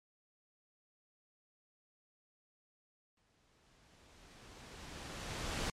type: noise with exponential growth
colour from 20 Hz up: pink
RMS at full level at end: -36 dBFS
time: 3.17-5.7 s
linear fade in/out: 2 ms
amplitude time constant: 550 ms
effects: low-pass 7000 Hz 12 dB/octave + MP3 64 kbps